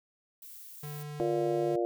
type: noise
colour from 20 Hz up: violet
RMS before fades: -48 dBFS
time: 0.42-1.03 s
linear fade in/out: 2 ms
type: tone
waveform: square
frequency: 148.1 Hz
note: D3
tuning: 15 cents sharp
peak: -39 dBFS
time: 0.83-1.76 s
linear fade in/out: 5 ms
type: harmonic tone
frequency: 117.1 Hz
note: A#2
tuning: 8 cents sharp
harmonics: 3 / 4 / 5 / 6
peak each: -29 / -34 / -34 / -36 dBFS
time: 1.2-1.85 s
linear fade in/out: 0 ms
effects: none